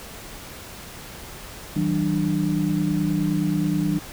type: tone cluster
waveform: sine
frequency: 160.5 / 190 / 297.8 Hz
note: E3 / F#3 / D4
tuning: -46 / +46 / +24 cents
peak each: -24 dBFS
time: 1.76-3.99 s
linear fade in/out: 5 ms
effects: pink hiss -39 dBFS RMS until 4.12 s